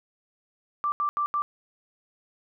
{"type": "tone bursts at uneven times", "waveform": "sine", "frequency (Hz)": 1174.7, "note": "D6", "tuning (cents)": 0, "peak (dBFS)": -23, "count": 4, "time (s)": [[0.84, 0.92], [1, 1.09], [1.17, 1.26], [1.34, 1.42]], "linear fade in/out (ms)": 0, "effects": []}